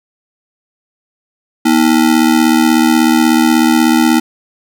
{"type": "ring-modulated tone", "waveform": "square", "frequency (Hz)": 279.1, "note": "C#4", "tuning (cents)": 12, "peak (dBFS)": -5, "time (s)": [1.65, 4.2], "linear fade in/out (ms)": 10, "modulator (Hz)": 38.2, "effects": []}